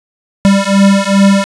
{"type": "beating tone pair", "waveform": "square", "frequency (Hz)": [196, 198.5], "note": ["G3", "G3"], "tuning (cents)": [0, 22], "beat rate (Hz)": 2.5, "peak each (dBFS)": -10, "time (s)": [0.45, 1.44], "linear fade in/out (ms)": 0, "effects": ["resampled to 22050 Hz", "7-bit"]}